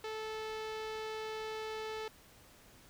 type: tone with low-pass filter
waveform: sawtooth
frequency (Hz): 436.8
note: A4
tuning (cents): -13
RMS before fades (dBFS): -41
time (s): 0.04-2.08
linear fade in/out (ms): 2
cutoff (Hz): 4300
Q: 1.2
effects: pink hiss -60 dBFS RMS until 2.89 s